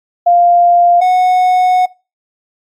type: tone pair in turn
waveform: sine / triangle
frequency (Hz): 698.5 / 733.5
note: F5 / F#5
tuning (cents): 0 / -15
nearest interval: minor second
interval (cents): 85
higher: second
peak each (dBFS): -5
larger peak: neither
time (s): 0.26-1.01 / 1.01-1.86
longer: second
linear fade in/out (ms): 10
effects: noise-tail reverb RT60 0.3 s tail -23 dB re dry + AAC 64 kbps